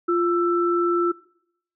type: tone pair together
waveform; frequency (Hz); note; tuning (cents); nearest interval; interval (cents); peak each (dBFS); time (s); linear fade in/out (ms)
sine; 347.9 / 1329; F4 / E6; -7 / +14; octave + major seventh; 2321; -19 / -23; 0.08-1.12; 10
effects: noise-tail reverb RT60 0.7 s tail -21 dB re dry